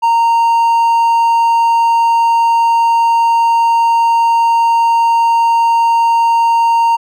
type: tone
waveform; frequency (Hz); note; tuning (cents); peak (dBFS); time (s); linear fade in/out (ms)
triangle; 925; A#5; -14; -6; 0.02-6.97; 20
effects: none